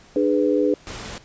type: chord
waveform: sine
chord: G# diminished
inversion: second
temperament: just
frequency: 299 / 415.3 / 498.4 Hz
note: D4 / G#4 / B4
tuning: +31 / 0 / +16 cents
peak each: -20 / -21 / -21 dBFS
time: 0.16-0.74 s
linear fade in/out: 2 ms
type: noise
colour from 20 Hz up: pink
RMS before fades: -34 dBFS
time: 0.87-1.18 s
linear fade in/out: 0 ms
effects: pink hiss -50 dBFS RMS until 1.24 s + resampled to 16000 Hz